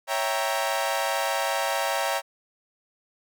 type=chord; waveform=sawtooth; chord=C# diminished seventh; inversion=none; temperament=equal; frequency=554.4 / 659.3 / 784 / 932.3 Hz; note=C#5 / E5 / G5 / Bb5; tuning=0 / 0 / 0 / 0 cents; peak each=-26 dBFS; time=0.07-2.22 s; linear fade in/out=50 ms; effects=none